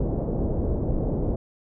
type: low-pass noise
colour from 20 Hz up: pink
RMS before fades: -25 dBFS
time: 0-1.36 s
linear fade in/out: 5 ms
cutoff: 580 Hz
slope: 24 dB/octave
effects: none